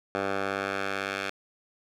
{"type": "tone with band-pass filter sweep", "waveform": "10% pulse", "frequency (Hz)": 98, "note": "G2", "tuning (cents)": 0, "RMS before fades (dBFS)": -31, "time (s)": [0.15, 1.3], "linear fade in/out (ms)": 0, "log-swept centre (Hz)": [960, 2200], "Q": 0.96, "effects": []}